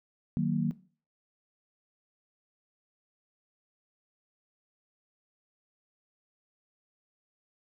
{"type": "chord", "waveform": "sine", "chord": "D# minor", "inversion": "none", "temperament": "just", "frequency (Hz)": [155.56, 186.68, 233.3], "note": ["D#3", "F#3", "A#3"], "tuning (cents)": [0, 16, 2], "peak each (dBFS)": -30, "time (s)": [0.37, 0.71], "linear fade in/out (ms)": 0, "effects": ["noise-tail reverb RT60 0.4 s tail -18 dB re dry"]}